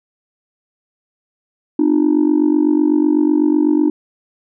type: tone with amplitude modulation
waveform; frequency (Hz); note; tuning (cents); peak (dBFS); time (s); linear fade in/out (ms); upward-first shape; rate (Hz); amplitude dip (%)
sine; 302.1; D4; +49; -5; 1.79-3.9; 5; sine; 48; 95
effects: tanh soft clip ceiling -6 dBFS